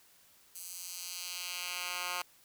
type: tone with high-pass filter sweep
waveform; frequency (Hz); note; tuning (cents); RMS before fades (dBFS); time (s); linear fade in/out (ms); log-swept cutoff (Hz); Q
10% pulse; 178.5; F3; +38; -40; 0.55-2.22; 2; 8700 to 1300; 1
effects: white hiss -63 dBFS RMS until 2.44 s